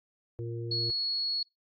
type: harmonic tone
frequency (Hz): 116.54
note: A#2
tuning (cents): 0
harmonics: 1 / 3 / 4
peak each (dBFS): -35 / -39 / -43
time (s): 0.39-0.9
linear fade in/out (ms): 0
type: tone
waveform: sine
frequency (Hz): 4351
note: C#8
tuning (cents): -33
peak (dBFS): -28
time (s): 0.71-1.43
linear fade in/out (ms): 5
effects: noise-tail reverb RT60 0.2 s tail -25 dB re dry + AAC 32 kbps